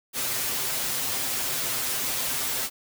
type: noise with comb filter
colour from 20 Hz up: white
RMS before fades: -28 dBFS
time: 0.13-2.7 s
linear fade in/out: 50 ms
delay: 7.7 ms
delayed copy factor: +0.85
effects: none